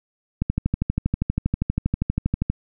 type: click train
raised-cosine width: 5 ms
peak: -8 dBFS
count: 27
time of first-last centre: 0.42-2.5 s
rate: 12.5 Hz
effects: none